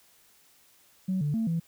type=tone with pitch steps; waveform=sine; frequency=187.6 / 146.9 / 224.6 / 166.2 Hz; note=F#3 / D3 / A3 / E3; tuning=+24 / +1 / +36 / +15 cents; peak=-24 dBFS; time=1.08-1.6 s; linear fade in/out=10 ms; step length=130 ms; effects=tanh soft clip ceiling -21 dBFS + white hiss -61 dBFS RMS until 1.67 s